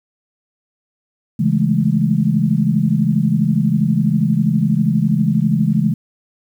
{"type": "chord", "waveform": "sine", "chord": "A major seventh", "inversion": "first", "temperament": "equal with one note detuned", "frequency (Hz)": [137.32, 164.81, 207.7, 220], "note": ["C#3", "E3", "G#3", "A3"], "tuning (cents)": [-16, 0, 0, 0], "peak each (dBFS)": [-19, -17, -17, -20], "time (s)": [1.39, 5.94], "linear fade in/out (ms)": 10, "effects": ["8-bit"]}